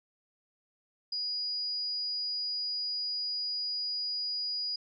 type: tone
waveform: sine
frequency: 4900 Hz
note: D#8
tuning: 27 cents flat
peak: -31 dBFS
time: 1.12-4.76 s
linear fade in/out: 5 ms
effects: none